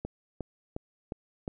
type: click train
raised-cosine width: 2 ms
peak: -21 dBFS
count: 5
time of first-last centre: 0.05-1.479 s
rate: 2.8 Hz
effects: none